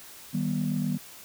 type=chord; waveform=sine; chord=Eb augmented; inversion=none; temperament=just; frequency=155.56 / 194.45 / 243.1 Hz; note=Eb3 / G3 / B3; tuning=0 / -14 / -27 cents; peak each=-29 dBFS; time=0.33-0.98 s; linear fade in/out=20 ms; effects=tanh soft clip ceiling -18 dBFS + white hiss -47 dBFS RMS until 1.24 s